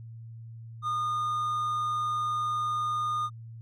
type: tone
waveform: triangle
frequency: 1222 Hz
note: D#6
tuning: 32 cents flat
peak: -25 dBFS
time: 0.82-3.3 s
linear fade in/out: 50 ms
effects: added 114 Hz sine -41 dBFS peak until 3.61 s